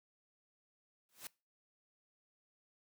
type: noise with exponential growth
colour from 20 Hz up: white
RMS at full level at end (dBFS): -43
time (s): 1.09-1.27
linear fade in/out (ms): 1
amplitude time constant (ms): 39
effects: noise-tail reverb RT60 0.3 s tail -23 dB re dry + high-pass 80 Hz 12 dB/octave